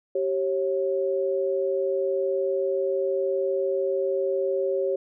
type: tone pair together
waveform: sine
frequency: 386.9 / 546 Hz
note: G4 / C#5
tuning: -23 / -26 cents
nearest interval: tritone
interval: 597 cents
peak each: -25 dBFS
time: 0.15-4.96 s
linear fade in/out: 5 ms
effects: none